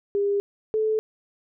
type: tone pair in turn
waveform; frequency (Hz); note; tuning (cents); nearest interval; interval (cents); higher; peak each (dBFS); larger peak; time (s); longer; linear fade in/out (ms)
sine; 403.3 / 435; G4 / A4; +49 / -20; minor second; 131; second; -20; neither; 0.15-0.4 / 0.74-0.99; neither; 0
effects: none